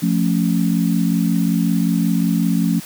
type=chord; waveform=sine; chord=F augmented; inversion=none; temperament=equal; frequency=174.61 / 220 / 277.2 Hz; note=F3 / A3 / C#4; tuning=0 / 0 / 0 cents; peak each=-17 / -19 / -21 dBFS; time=0.02-2.8 s; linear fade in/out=10 ms; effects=white hiss -36 dBFS RMS until 2.85 s + high-pass 60 Hz 12 dB/octave

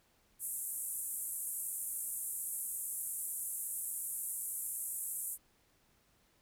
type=band-pass noise; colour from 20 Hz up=white; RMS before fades=-40 dBFS; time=0.39-5.38 s; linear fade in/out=50 ms; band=8100 to 13000 Hz; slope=48 dB/octave; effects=pink hiss -71 dBFS RMS until 6.41 s

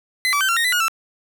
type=tone with pitch steps; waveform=30% pulse; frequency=2032 / 1152 / 1544 / 1370 / 1857 / 1994 / 1440 / 1331 Hz; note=B6 / D6 / G6 / F6 / A#6 / B6 / F#6 / E6; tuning=+49 / -34 / -27 / -34 / -7 / +16 / -47 / +16 cents; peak=-14 dBFS; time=0.25-0.882 s; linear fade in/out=0 ms; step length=79 ms; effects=none

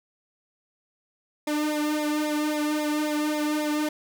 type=tone with flanger; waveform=sawtooth; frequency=301.1 Hz; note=D4; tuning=43 cents sharp; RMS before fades=-26 dBFS; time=1.47-3.89 s; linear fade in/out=5 ms; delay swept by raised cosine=0.67 to 2.07 ms; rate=3.7 Hz; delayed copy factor=-0.95; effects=none

